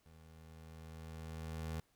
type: tone with level ramp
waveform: 25% pulse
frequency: 80.2 Hz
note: E2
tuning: 47 cents flat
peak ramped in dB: -55 to -35 dBFS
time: 0.06-1.8 s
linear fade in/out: 0 ms
effects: pink hiss -75 dBFS RMS until 1.95 s